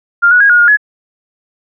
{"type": "tone with pitch steps", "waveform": "sine", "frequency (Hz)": [1400, 1465, 1639, 1441, 1423, 1693], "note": ["F6", "F#6", "G#6", "F#6", "F6", "G#6"], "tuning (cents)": [4, -18, -23, -46, 32, 33], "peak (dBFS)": -4, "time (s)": [0.22, 0.772], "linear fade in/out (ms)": 20, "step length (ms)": 92, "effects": []}